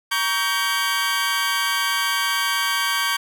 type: chord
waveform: 20% pulse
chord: G diminished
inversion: first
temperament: just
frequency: 940.8 / 1128.9 / 1568 Hz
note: Bb5 / Db6 / G6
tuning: +16 / +31 / 0 cents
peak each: -23 / -19 / -18 dBFS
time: 0.11-3.17 s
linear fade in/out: 10 ms
effects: none